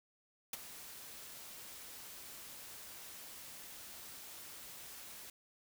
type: noise with ADSR envelope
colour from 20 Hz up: white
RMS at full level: -37 dBFS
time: 0.53-5.3 s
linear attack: 5 ms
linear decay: 19 ms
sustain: -14 dB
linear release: 3 ms
effects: none